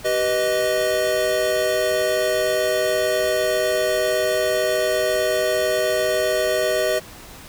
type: chord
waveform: square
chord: G augmented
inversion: none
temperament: equal with one note detuned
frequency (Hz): 385 / 493.9 / 622.3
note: G4 / B4 / D#5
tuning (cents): -31 / 0 / 0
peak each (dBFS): -26 / -25 / -21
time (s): 0.04-7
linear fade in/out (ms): 20
effects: pink hiss -41 dBFS RMS until 7.48 s